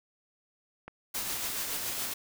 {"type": "click", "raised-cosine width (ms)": 0.5, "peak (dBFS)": -27, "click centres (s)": 0.88}
{"type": "noise with tremolo", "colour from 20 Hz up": "white", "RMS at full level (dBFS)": -33, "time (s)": [1.14, 2.14], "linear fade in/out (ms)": 10, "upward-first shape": "sine", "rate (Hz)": 7.1, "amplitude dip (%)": 30}
{"effects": []}